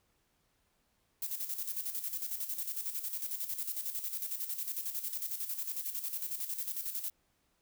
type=noise with tremolo; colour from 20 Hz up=violet; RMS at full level=-36 dBFS; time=1.22-7.1 s; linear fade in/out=2 ms; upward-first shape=square; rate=11 Hz; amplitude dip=60%; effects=pink hiss -75 dBFS RMS until 7.61 s